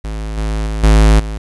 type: tone with level steps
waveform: square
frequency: 53.3 Hz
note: G#1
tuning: 46 cents sharp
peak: -21 / -16 / -18 / -6 / -21 dBFS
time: 0.04-1.38 s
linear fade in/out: 5 ms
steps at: 0.37 / 0.66 / 0.83 / 1.19 s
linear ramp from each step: 10 ms
effects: resampled to 24000 Hz + 8-bit